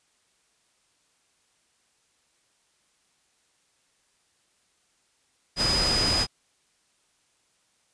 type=tone in noise; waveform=sine; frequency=4978 Hz; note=D#8; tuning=in tune; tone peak=-23 dBFS; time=5.56-6.27 s; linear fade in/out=50 ms; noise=pink; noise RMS=-27 dBFS; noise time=5.56-6.27 s; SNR=+1 dB; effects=white hiss -68 dBFS RMS until 7.93 s + resampled to 22050 Hz